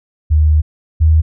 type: tone pair in turn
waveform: sine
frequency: 76.7 / 78.99 Hz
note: D#2 / D#2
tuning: -24 / +27 cents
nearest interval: minor second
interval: 51 cents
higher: second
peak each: -7 / -6 dBFS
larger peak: second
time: 0.3-0.62 / 1-1.22 s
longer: first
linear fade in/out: 20 ms
effects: none